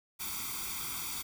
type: noise with comb filter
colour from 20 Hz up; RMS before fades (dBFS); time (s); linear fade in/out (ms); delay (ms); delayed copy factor
white; -38; 0.19-1.23; 20; 0.86; +1
effects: none